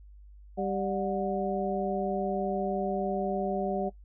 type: harmonic tone with a mistuned harmonic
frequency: 195.7 Hz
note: G3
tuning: 3 cents flat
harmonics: 1 / 2 / 3 / 4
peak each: -33 / -33 / -33 / -33 dBFS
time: 0.57-3.9 s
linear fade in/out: 20 ms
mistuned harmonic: 4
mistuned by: -120 cents
effects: noise-tail reverb RT60 0.1 s tail -18 dB re dry + added 50 Hz sine -48 dBFS peak until 4.04 s